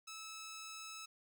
10% pulse tone, 1303 Hz, E6, 20 cents flat, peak -39 dBFS, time 0.07-1.06 s, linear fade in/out 10 ms, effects none

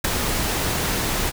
pink noise with ADSR envelope, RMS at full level -17 dBFS, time 0.04-1.32 s, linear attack 8 ms, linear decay 10 ms, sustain -6 dB, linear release 37 ms, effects none

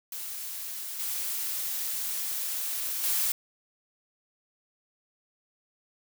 blue noise with level steps, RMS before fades -37 / -32 / -27 dBFS, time 0.12-3.32 s, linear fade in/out 2 ms, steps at 0.99 / 3.03 s, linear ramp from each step 10 ms, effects none

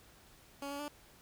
15% pulse tone with pitch steps, 280.5 / 283.7 / 293 Hz, C#4 / C#4 / D4, +21 / +40 / -4 cents, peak -33 dBFS, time 0.62-0.881 s, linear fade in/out 2 ms, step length 87 ms, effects pink hiss -61 dBFS RMS until 1.21 s

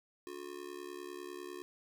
square tone with amplitude modulation, 360 Hz, F#4, 47 cents flat, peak -40 dBFS, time 0.27-1.62 s, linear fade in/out 0 ms, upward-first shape sine, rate 70 Hz, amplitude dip 90%, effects none

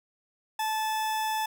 40% pulse tone, 871 Hz, A5, 18 cents flat, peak -26 dBFS, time 0.59-1.46 s, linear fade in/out 5 ms, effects none

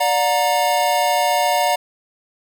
square chord, D augmented, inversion none, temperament equal with one note detuned, 587.3 / 721.4 / 932.3 Hz, D5 / F#5 / A#5, 0 / -44 / 0 cents, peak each -22 / -19 / -21 dBFS, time 0-1.76 s, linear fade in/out 10 ms, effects none

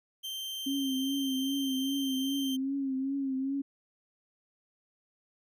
40% pulse tone, 3136 Hz, G7, in tune, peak -35 dBFS, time 0.23-2.57 s, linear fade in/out 20 ms
sine tone with vibrato, 270 Hz, C#4, 45 cents flat, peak -29 dBFS, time 0.66-3.62 s, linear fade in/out 10 ms, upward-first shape triangle, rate 2.5 Hz, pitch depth 61 cents each way
effects none

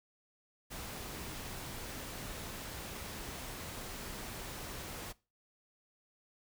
pink noise, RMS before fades -44 dBFS, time 0.7-5.13 s, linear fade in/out 20 ms, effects noise-tail reverb RT60 0.3 s tail -21 dB re dry

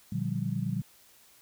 sine chord, G minor seventh, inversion first, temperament just, 117.6 / 147 / 176.4 / 196 Hz, Bb2 / D3 / F3 / G3, +16 / +2 / +18 / 0 cents, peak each -34 dBFS, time 0.12-0.82 s, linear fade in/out 5 ms, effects white hiss -59 dBFS RMS until 1.41 s

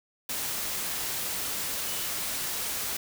sine tone in noise, 2960 Hz, F#7, in tune, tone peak -43 dBFS, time 1.87-2.08 s, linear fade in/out 5 ms, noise white, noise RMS -32 dBFS, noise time 0.29-2.97 s, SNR -14 dB, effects none

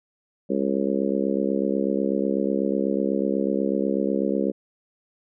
harmonic tone, 68.1 Hz, C#2, 30 cents flat, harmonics 3 / 4 / 5 / 6 / 7 / 8, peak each -26 / -27 / -28 / -29 / -29 / -30 dBFS, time 0.49-4.52 s, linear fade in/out 20 ms, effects none

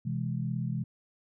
sine chord, C augmented, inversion none, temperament equal with one note detuned, 128.05 / 164.81 / 207.7 Hz, C3 / E3 / G#3, -37 / 0 / 0 cents, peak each -32 / -34 / -36 dBFS, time 0.05-0.84 s, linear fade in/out 10 ms, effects none

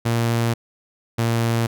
sawtooth tone pair in turn, 116.54 / 115.8 Hz, A#2 / A#2, 0 / -11 cents, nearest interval unison, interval 11 cents, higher first, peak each -14 dBFS, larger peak neither, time 0.05-0.54 / 1.18-1.67 s, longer neither, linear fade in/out 10 ms, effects none

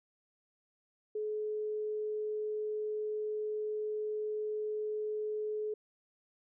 sine tone, 426.4 Hz, G#4, 46 cents sharp, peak -33 dBFS, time 1.15-5.74 s, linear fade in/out 5 ms, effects none

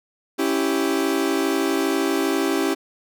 40% pulse chord, C# diminished, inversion none, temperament equal, 277.2 / 329.6 / 392 Hz, C#4 / E4 / G4, 0 / 0 / 0 cents, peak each -23 dBFS, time 0.38-2.75 s, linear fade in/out 20 ms, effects none

